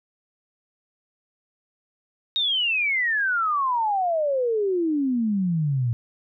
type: exponential sweep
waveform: sine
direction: down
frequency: 3767 to 114.2 Hz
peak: -20 dBFS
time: 2.36-5.93 s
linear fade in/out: 0 ms
effects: none